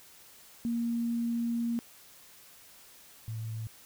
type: tone pair in turn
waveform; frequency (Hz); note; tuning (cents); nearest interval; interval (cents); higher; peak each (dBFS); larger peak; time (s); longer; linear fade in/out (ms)
sine; 234 / 111.56; A#3 / A2; +7 / +24; octave + minor second; 1283; first; -28 / -34; first; 0.65-1.79 / 3.28-3.67; first; 0
effects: white hiss -55 dBFS RMS until 3.85 s